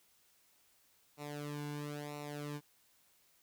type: tone with flanger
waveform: sawtooth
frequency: 146.83 Hz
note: D3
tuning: in tune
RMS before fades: -43 dBFS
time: 1.17-2.61 s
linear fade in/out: 50 ms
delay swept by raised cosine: 0.61 to 1.61 ms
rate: 1 Hz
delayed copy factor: -0.85
effects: white hiss -70 dBFS RMS until 3.42 s